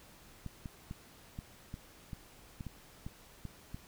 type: clicks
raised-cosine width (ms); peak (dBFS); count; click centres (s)
5; -29; 11; 0.463 / 0.658 / 0.911 / 1.389 / 1.741 / 2.132 / 2.608 / 2.667 / 3.065 / 3.453 / 3.745
effects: pink hiss -58 dBFS RMS until 3.87 s